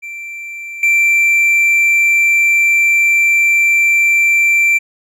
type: tone with level steps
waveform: triangle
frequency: 2349 Hz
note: D7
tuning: in tune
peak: -23 / -7 dBFS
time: 0.02-4.79 s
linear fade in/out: 20 ms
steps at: 0.83 s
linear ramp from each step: 2 ms
effects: none